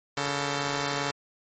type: tone pair together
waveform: 5% pulse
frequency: 141.6 / 447.1 Hz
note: C#3 / A4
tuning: +37 / +28 cents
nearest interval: octave + minor sixth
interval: 1991 cents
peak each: -17 / -21 dBFS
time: 0.17-1.11 s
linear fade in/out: 2 ms
effects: MP3 32 kbps